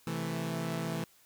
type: chord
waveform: sawtooth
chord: A minor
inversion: first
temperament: equal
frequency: 130.81 / 164.81 / 220 Hz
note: C3 / E3 / A3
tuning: 0 / 0 / 0 cents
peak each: -36 / -31 / -35 dBFS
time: 0.07-1.04 s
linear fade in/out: 2 ms
effects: white hiss -63 dBFS RMS until 1.25 s